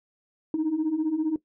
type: beating tone pair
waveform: sine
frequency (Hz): 302 / 317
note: D4 / D#4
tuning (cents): +48 / +32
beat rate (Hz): 15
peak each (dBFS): -27 / -23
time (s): 0.54-1.36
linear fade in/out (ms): 2
effects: noise-tail reverb RT60 0.1 s tail -18 dB re dry + tanh soft clip ceiling -19 dBFS